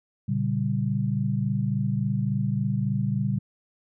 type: chord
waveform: sine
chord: G diminished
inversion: first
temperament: just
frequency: 117.6 / 141.12 / 196 Hz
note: Bb2 / Db3 / G3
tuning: +16 / +31 / 0 cents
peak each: -27 dBFS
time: 0.28-3.39 s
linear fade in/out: 10 ms
effects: none